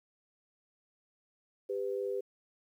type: tone pair together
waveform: sine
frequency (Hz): 396.8 / 499.9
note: G4 / B4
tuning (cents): +21 / +21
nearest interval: major third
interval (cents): 400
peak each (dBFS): -34 / -36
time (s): 1.69-2.21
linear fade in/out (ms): 10
effects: 11-bit